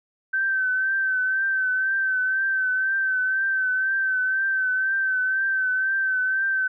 sine tone with vibrato, 1541 Hz, G6, 30 cents flat, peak -20 dBFS, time 0.33-6.68 s, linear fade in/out 10 ms, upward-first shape triangle, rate 2 Hz, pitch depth 42 cents each way, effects none

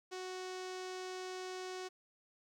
sawtooth tone with low-pass filter, 370 Hz, F#4, in tune, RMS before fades -44 dBFS, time 0.11-1.89 s, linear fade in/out 20 ms, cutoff 6200 Hz, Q 1.7, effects 12-bit

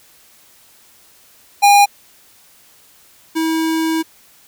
square tone pair in turn, 812 / 322.2 Hz, G#5 / E4, -39 / -39 cents, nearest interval octave + major third, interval 1600 cents, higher first, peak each -7 / -16 dBFS, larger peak first, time 1.62-1.86 / 3.35-4.03 s, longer second, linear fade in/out 20 ms, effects white hiss -49 dBFS RMS until 4.47 s

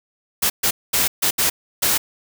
white noise bursts at uneven times, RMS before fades -18 dBFS, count 6, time 0.42-0.5 / 0.63-0.71 / 0.93-1.08 / 1.22-1.31 / 1.38-1.5 / 1.82-1.98 s, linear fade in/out 10 ms, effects none

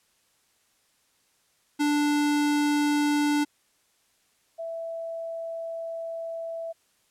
square / sine tone pair in turn, 293.7 / 661.4 Hz, D4 / E5, 0 / +6 cents, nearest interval octave + major second, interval 1406 cents, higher second, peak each -22 / -31 dBFS, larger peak first, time 1.79-3.45 / 4.58-6.73 s, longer second, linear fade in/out 20 ms, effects white hiss -67 dBFS RMS until 7.1 s + low-pass 11000 Hz 12 dB/octave

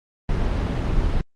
brown noise, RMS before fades -21 dBFS, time 0.29-1.21 s, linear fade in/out 2 ms, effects low-pass 5000 Hz 12 dB/octave + Opus 32 kbps

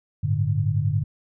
sine chord, G suspended second, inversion none, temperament equal with one note detuned, 99.08 / 110 / 146.83 Hz, G2 / A2 / D3, +19 / 0 / 0 cents, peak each -24 dBFS, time 0.23-1.04 s, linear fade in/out 10 ms, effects none

